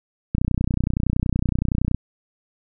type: click train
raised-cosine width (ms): 5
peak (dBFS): -8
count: 50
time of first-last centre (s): 0.35-1.946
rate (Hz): 30.7
effects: none